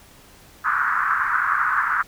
white band-pass noise, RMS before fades -21 dBFS, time 0.64-2.03 s, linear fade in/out 20 ms, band 1100 to 1600 Hz, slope 48 dB/octave, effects pink hiss -49 dBFS RMS until 2.07 s

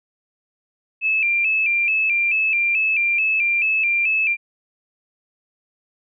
sine tone with vibrato, 2489 Hz, D#7, in tune, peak -16 dBFS, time 1.01-4.37 s, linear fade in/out 50 ms, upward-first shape square, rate 2.3 Hz, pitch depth 78 cents each way, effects none

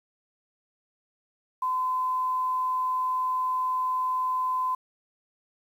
sine tone, 1021 Hz, C6, 43 cents flat, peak -24 dBFS, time 1.62-4.75 s, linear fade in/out 5 ms, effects 9-bit

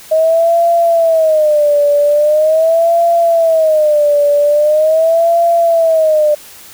sine tone with vibrato, 628 Hz, D#5, 16 cents sharp, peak -7 dBFS, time 0.11-6.35 s, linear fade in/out 10 ms, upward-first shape sine, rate 0.42 Hz, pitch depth 140 cents each way, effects white hiss -36 dBFS RMS until 6.73 s

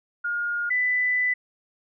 sine tone pair in turn, 1423 / 1993.3 Hz, F6 / B6, +32 / +16 cents, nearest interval tritone, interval 584 cents, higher second, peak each -24 / -20 dBFS, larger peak second, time 0.24-0.7 / 0.7-1.34 s, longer second, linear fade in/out 10 ms, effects none

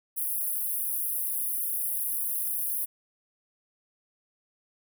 pink high-pass noise, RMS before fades -30 dBFS, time 0.16-2.86 s, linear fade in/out 20 ms, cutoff 9900 Hz, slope 96 dB/octave, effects none

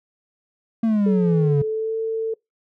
triangle exponential sweep, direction down, 230.1 to 138.59 Hz, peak -14 dBFS, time 0.83-1.62 s, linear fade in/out 5 ms
sine tone with pitch glide, 428.8 to 446.5 Hz, A4 to A4, -45 to +25 cents, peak -21 dBFS, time 1.06-2.34 s, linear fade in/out 5 ms, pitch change +70 cents, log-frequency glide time 1.46-1.97 s
effects noise-tail reverb RT60 0.2 s tail -26 dB re dry

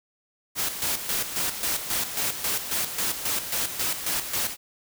white noise with tremolo, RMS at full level -26 dBFS, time 0.55-4.57 s, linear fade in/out 50 ms, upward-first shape square, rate 3.7 Hz, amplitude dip 60%, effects none

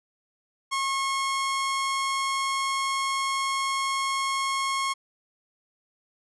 sawtooth tone, 1086 Hz, C#6, 36 cents flat, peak -21 dBFS, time 0.71-4.94 s, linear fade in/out 20 ms, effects resampled to 24000 Hz

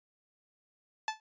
sawtooth tone with exponential decay, 872 Hz, A5, 16 cents flat, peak -23 dBFS, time 1.08-1.2 s, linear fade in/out 1 ms, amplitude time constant 26 ms, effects resampled to 16000 Hz

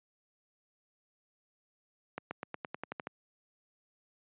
accelerating click train, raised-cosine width 0.5 ms, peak -22 dBFS, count 10, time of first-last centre 2.18-3.071 s, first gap 130 ms, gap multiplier 0.93, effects high-pass 150 Hz 12 dB/octave + resampled to 8000 Hz

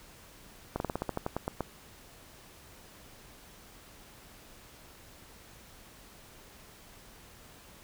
slowing click train, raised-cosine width 1 ms, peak -17 dBFS, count 12, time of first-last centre 0.76-1.607 s, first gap 41 ms, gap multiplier 1.12, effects pink hiss -54 dBFS RMS until 7.83 s

